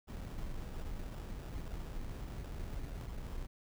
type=noise with sample-and-hold; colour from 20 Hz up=brown; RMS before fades=-42 dBFS; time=0.07-3.47 s; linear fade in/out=20 ms; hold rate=2100 Hz; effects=none